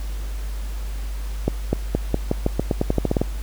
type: accelerating click train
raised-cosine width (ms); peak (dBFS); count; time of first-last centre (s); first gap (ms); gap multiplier
2; -5; 15; 1.48-3.215; 250; 0.88
effects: added 50 Hz sine -25 dBFS peak until 3.42 s + pink hiss -42 dBFS RMS until 3.42 s